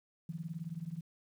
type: tone with tremolo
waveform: sine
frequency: 164.81 Hz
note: E3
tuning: in tune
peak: -34 dBFS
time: 0.29-1.01 s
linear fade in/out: 2 ms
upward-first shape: triangle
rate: 19 Hz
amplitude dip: 100%
effects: 11-bit